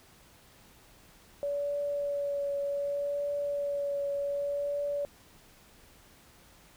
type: tone with vibrato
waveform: sine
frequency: 570 Hz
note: C#5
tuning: 48 cents sharp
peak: -29 dBFS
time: 1.43-5.05 s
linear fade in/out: 0 ms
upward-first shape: triangle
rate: 0.66 Hz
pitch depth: 18 cents each way
effects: pink hiss -58 dBFS RMS until 6.76 s